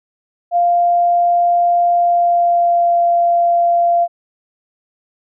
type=tone with pitch glide; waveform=sine; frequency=697 to 690.2 Hz; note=F5 to F5; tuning=-4 to -21 cents; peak=-10 dBFS; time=0.51-4.08 s; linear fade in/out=50 ms; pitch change=-17 cents; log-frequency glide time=1.94-2.98 s; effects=none